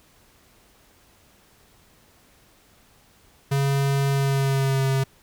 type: tone with pitch glide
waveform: square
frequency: 138.59 to 134.57 Hz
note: C#3 to C3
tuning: 0 to +49 cents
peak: -20 dBFS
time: 3.51-5.04 s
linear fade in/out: 10 ms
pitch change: -51 cents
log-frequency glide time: 4.09-4.84 s
effects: pink hiss -57 dBFS RMS until 5.22 s